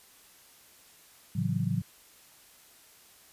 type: chord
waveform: sine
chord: F# minor seventh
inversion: first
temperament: just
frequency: 111 / 138.75 / 166.5 / 185 Hz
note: A2 / C#3 / E3 / F#3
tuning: +16 / +2 / +18 / 0 cents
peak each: -32 dBFS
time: 1.35-1.82 s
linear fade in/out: 10 ms
effects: white hiss -57 dBFS RMS until 3.32 s + resampled to 32000 Hz